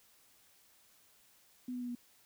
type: tone with pitch steps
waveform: sine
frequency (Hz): 250 / 247.3 / 244.6 / 241.9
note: B3 / B3 / B3 / B3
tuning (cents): +21 / +3 / -16 / -36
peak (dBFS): -37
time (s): 1.68-1.952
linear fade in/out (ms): 5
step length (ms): 68
effects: white hiss -66 dBFS RMS until 2.25 s